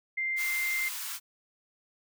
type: tone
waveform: sine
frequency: 2093 Hz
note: C7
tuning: in tune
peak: -28 dBFS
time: 0.17-0.89 s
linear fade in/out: 10 ms
type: high-pass noise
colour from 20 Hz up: white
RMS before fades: -37 dBFS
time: 0.36-1.2 s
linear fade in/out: 50 ms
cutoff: 920 Hz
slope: 48 dB/octave
effects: none